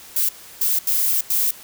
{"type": "noise bursts at uneven times", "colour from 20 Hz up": "violet", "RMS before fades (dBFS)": -19, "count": 4, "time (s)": [[0.16, 0.29], [0.61, 0.79], [0.87, 1.21], [1.3, 1.51]], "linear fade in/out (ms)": 5, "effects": ["white hiss -42 dBFS RMS until 1.63 s"]}